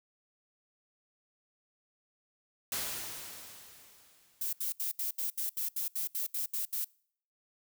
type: noise with exponential decay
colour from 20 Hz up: white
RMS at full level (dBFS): -34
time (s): 2.72-4.7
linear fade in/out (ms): 1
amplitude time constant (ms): 430
type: noise bursts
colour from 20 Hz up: violet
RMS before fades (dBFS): -34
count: 13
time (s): 4.41-6.846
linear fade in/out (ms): 5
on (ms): 120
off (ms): 73
effects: noise-tail reverb RT60 0.6 s tail -26 dB re dry